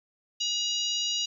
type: harmonic tone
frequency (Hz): 958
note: A#5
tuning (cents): +47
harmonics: 3 / 4 / 5 / 6 / 7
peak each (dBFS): -30 / -32 / -34 / -36 / -37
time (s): 0.4-1.26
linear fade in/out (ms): 10
effects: 10-bit